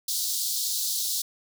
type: high-pass noise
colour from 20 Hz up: pink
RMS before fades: -28 dBFS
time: 0.08-1.22 s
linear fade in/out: 5 ms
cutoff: 3800 Hz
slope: 48 dB/octave
effects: none